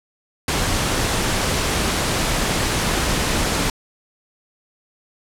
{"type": "noise", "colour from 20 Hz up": "pink", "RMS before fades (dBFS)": -20, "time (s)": [0.48, 3.7], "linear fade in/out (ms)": 2, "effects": ["low-pass 10000 Hz 12 dB/octave"]}